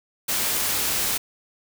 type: noise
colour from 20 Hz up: white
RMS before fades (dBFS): -24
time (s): 0.28-1.18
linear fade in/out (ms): 10
effects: none